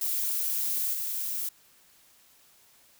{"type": "noise with level steps", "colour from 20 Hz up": "violet", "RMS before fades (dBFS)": [-29, -32], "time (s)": [0.01, 1.49], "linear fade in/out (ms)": 5, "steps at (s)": 0.93, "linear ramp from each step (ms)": 10, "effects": ["white hiss -60 dBFS RMS until 2.99 s"]}